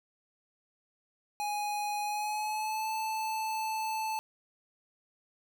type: tone with pitch glide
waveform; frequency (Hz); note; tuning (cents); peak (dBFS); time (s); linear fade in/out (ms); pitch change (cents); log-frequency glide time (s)
square; 830.6 to 876.4; G#5 to A5; 0 to -7; -32; 1.4-4.19; 0; +93; 2.02-2.9
effects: none